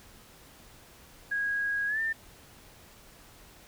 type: tone with pitch glide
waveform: sine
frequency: 1646 to 1795 Hz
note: G#6 to A6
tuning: -16 to +34 cents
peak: -27 dBFS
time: 1.31-2.13 s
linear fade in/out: 10 ms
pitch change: +150 cents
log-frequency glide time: 1.87-2 s
effects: pink hiss -54 dBFS RMS until 3.67 s